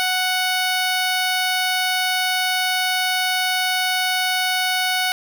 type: tone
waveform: 10% pulse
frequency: 740 Hz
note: F#5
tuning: in tune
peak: -10 dBFS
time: 0-5.12 s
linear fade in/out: 0 ms
effects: 8-bit